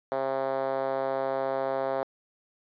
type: tone with band-pass filter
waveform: 5% pulse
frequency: 134.2 Hz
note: C3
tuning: 44 cents sharp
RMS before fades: -29 dBFS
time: 0.12-2.03 s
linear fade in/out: 0 ms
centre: 580 Hz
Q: 2.5
effects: resampled to 11025 Hz